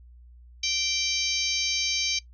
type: harmonic tone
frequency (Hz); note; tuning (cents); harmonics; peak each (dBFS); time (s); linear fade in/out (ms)
780; G5; -9; 3 / 4 / 5 / 6 / 7 / 8; -32 / -32 / -32 / -32 / -32 / -32; 0.63-2.19; 5
effects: noise-tail reverb RT60 0.1 s tail -18 dB re dry + added 60 Hz sine -47 dBFS peak until 2.33 s